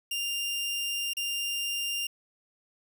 sawtooth tone with dropouts, 2796 Hz, F7, 1 cent sharp, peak -26 dBFS, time 0.11-2.07 s, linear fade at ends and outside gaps 5 ms, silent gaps 1.135-1.168 s, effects none

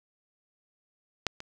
clicks, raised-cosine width 0.2 ms, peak -9 / -23 dBFS, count 2, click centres 1.267 / 1.404 s, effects none

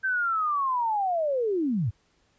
sine linear sweep, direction down, 1568 to 88.7 Hz, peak -23 dBFS, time 0.03-1.91 s, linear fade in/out 20 ms, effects pink hiss -67 dBFS RMS until 2.38 s + resampled to 16000 Hz

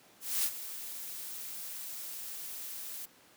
blue noise with ADSR envelope, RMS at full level -29 dBFS, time 0.2-3.06 s, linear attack 240 ms, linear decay 61 ms, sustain -13 dB, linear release 14 ms, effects pink hiss -60 dBFS RMS until 3.36 s + high-pass 200 Hz 12 dB/octave

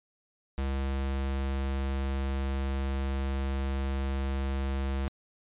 square tone, 67.7 Hz, C#2, 40 cents flat, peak -29 dBFS, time 0.58-5.08 s, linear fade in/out 0 ms, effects resampled to 8000 Hz

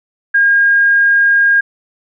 sine tone, 1620 Hz, G#6, 43 cents flat, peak -7 dBFS, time 0.34-1.61 s, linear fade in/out 10 ms, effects none

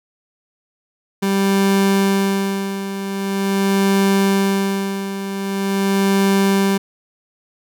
30% pulse tone with tremolo, 196 Hz, G3, in tune, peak -10 dBFS, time 1.22-6.78 s, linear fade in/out 10 ms, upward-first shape sine, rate 0.44 Hz, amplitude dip 70%, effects none

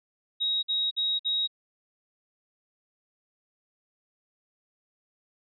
sine tone bursts, 3795 Hz, A#7, 30 cents sharp, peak -24 dBFS, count 4, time 0.4-1.476 s, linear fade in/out 20 ms, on 230 ms, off 52 ms, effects none

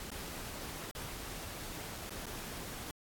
pink noise with dropouts, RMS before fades -44 dBFS, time 0-2.91 s, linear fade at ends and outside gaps 1 ms, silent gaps 0.104-0.116 / 0.912-0.95 / 2.095-2.105 / 2.257-2.266 s, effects AAC 64 kbps

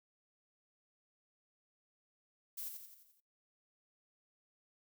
violet noise with echo, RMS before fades -43 dBFS, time 2.57-2.69 s, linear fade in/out 10 ms, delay 86 ms, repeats 6, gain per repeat -5 dB, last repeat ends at 3.206 s, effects noise-tail reverb RT60 0.3 s tail -26 dB re dry

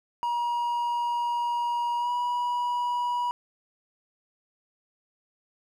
triangle tone with pitch glide, 954 to 970.7 Hz, A#5 to B5, +40 to -30 cents, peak -23 dBFS, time 0.23-3.31 s, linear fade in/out 0 ms, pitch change +30 cents, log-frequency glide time 1.98-2.1 s, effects none

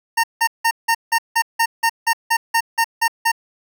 25% pulse tone bursts, 916 Hz, A#5, 31 cents flat, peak -10 dBFS, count 14, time 0.17-3.318 s, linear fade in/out 10 ms, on 67 ms, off 170 ms, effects none

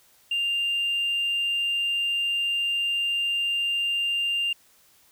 triangle tone, 2794 Hz, F7, in tune, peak -20 dBFS, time 0.31-4.53 s, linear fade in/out 5 ms, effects tanh soft clip ceiling -19 dBFS + white hiss -59 dBFS RMS until 5.11 s

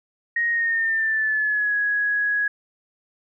sine tone with pitch glide, 1873 to 1668.7 Hz, A#6 to G#6, +8 to +8 cents, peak -19 dBFS, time 0.36-2.48 s, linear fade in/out 5 ms, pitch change -200 cents, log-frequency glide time 0.5-1.75 s, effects none

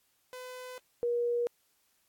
sawtooth / sine tone pair in turn, 505 / 477.8 Hz, B4 / A#4, +39 / +43 cents, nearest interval minor second, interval 96 cents, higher first, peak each -38 / -27 dBFS, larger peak second, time 0.33-0.78 / 1.03-1.47 s, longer first, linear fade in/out 0 ms, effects white hiss -72 dBFS RMS until 2.08 s + AAC 64 kbps

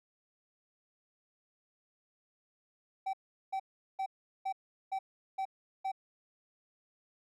triangle tone bursts, 770 Hz, G5, 31 cents flat, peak -30 dBFS, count 7, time 3.06-5.918 s, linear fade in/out 10 ms, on 74 ms, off 390 ms, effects none

